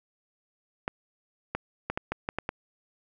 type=clicks; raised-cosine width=0.5 ms; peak=-14 dBFS; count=8; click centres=0.879 / 1.55 / 1.9 / 1.975 / 2.12 / 2.289 / 2.386 / 2.491 s; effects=none